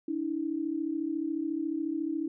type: tone pair together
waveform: sine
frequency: 290.2 / 324.3 Hz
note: D4 / E4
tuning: -21 / -28 cents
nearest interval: major second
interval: 193 cents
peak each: -33 / -31 dBFS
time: 0.08-2.28 s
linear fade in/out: 5 ms
effects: none